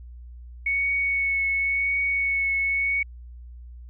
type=tone with vibrato; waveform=sine; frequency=2217 Hz; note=C#7; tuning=in tune; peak=-21 dBFS; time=0.66-3.03 s; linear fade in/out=5 ms; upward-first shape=triangle; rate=0.93 Hz; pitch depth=16 cents each way; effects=added 60 Hz sine -39 dBFS peak until 3.89 s